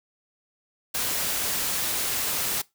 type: noise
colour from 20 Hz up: white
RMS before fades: -27 dBFS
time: 0.94-2.62 s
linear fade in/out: 10 ms
effects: noise-tail reverb RT60 0.2 s tail -21 dB re dry